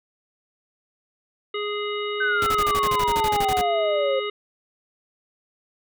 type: harmonic tone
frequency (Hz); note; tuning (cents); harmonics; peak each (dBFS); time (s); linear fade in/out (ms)
415.3; G#4; 0; 1 / 3 / 5 / 7 / 9; -27 / -32 / -34 / -35 / -37; 1.54-4.3; 5
type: exponential sweep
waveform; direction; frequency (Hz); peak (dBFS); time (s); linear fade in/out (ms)
sine; down; 1551 to 523.3; -20; 2.2-4.2; 10
type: noise bursts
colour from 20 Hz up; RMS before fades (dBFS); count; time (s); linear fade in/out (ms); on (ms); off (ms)
pink; -29; 15; 2.42-3.612; 0; 44; 38
effects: none